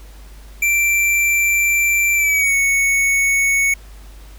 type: tone with pitch glide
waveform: square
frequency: 2349 to 2217 Hz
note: D7 to C#7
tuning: 0 to 0 cents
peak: -14 dBFS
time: 0.62-3.74 s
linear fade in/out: 5 ms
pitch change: -100 cents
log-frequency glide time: 2.15-2.54 s
effects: added 50 Hz sine -36 dBFS peak until 4.38 s + pink hiss -47 dBFS RMS until 4.38 s